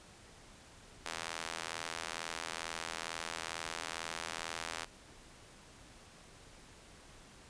square tone with high-pass filter, 41.11 Hz, E1, 4 cents flat, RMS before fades -42 dBFS, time 1.05-4.85 s, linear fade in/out 10 ms, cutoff 960 Hz, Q 0.56, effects pink hiss -57 dBFS RMS until 7.49 s + resampled to 22050 Hz

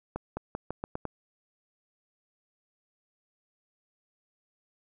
accelerating click train, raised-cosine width 1 ms, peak -19 dBFS, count 7, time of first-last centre 0.16-1.053 s, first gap 210 ms, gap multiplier 0.86, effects none

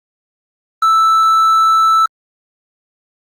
triangle tone, 1318.5 Hz, E6, in tune, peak -6 dBFS, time 0.82-2.06 s, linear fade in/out 5 ms, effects Opus 24 kbps

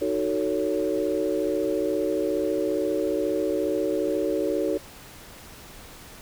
sine chord, D# half-diminished seventh, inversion none, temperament just, 311.1 / 373.4 / 448 / 560 Hz, D#4 / F#4 / A4 / C#5, 0 / +16 / +31 / +18 cents, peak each -28 dBFS, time 0.01-4.78 s, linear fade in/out 10 ms, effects pink hiss -45 dBFS RMS until 6.21 s

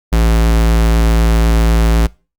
square tone, 56 Hz, A1, 31 cents sharp, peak -9 dBFS, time 0.12-2.07 s, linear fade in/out 10 ms, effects noise-tail reverb RT60 0.3 s tail -22 dB re dry + Opus 48 kbps

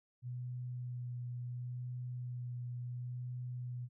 sine tone with vibrato, 123.3 Hz, B2, 2 cents flat, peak -39 dBFS, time 0.22-3.89 s, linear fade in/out 50 ms, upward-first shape sine, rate 0.71 Hz, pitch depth 14 cents each way, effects none

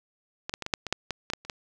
clicks, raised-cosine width 0.2 ms, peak -15 / -13 / -17 / -15 / -6 / -16 / -7 / -13 / -13 / -10 / -29 / -15 dBFS, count 12, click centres 0.495 / 0.539 / 0.623 / 0.664 / 0.738 / 0.867 / 0.926 / 1.107 / 1.301 / 1.335 / 1.45 / 1.498 s, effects none

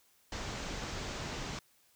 pink low-pass noise, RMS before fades -40 dBFS, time 0.32-1.59 s, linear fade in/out 2 ms, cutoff 7300 Hz, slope 48 dB/octave, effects white hiss -68 dBFS RMS until 1.95 s

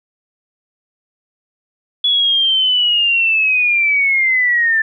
sine linear sweep, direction down, 3405 to 1759 Hz, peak -11 dBFS, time 2.04-4.82 s, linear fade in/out 5 ms, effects none

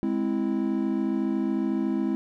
triangle chord, Ab augmented, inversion none, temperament equal, 207.7 / 261.6 / 329.6 Hz, Ab3 / C4 / E4, 0 / 0 / 0 cents, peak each -26 dBFS, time 0.03-2.15 s, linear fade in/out 0 ms, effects none

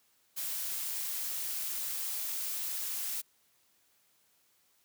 blue noise, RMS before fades -36 dBFS, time 0.36-3.22 s, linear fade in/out 20 ms, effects white hiss -70 dBFS RMS until 4.84 s + high-pass 60 Hz 12 dB/octave

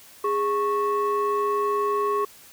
sine tone pair together, 412.1 / 1103 Hz, G#4 / C#6, -13 / -9 cents, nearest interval octave + perfect fourth, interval 1704 cents, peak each -22 dBFS, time 0.24-2.25 s, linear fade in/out 5 ms, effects tanh soft clip ceiling -17 dBFS + white hiss -49 dBFS RMS until 2.52 s

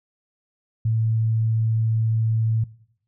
sine tone, 111.8 Hz, A2, 28 cents sharp, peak -18 dBFS, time 0.85-2.64 s, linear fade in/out 5 ms, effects noise-tail reverb RT60 0.7 s tail -21 dB re dry

